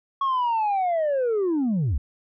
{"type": "linear sweep", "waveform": "sine", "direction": "down", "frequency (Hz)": [1108.7, 56.4], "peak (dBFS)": -18, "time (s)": [0.21, 1.98], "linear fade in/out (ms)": 5, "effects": ["tanh soft clip ceiling -19 dBFS"]}